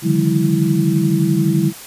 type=tone cluster; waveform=sine; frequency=144.4 / 156 / 179 / 202.4 / 328 Hz; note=D3 / D#3 / F3 / G#3 / E4; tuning=-29 / +5 / +43 / -44 / -9 cents; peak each=-19 dBFS; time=0.02-1.73 s; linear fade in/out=50 ms; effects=white hiss -35 dBFS RMS until 1.86 s + resampled to 32000 Hz